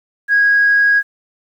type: tone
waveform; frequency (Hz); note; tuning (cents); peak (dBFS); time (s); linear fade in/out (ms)
sine; 1648; G#6; -14; -8; 0.28-1.03; 50
effects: tanh soft clip ceiling -4 dBFS + 8-bit